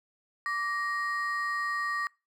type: ring-modulated tone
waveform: triangle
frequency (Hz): 1520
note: F#6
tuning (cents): +46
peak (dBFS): -24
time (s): 0.46-2.07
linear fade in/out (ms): 0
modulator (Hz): 355
effects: noise-tail reverb RT60 0.3 s tail -26 dB re dry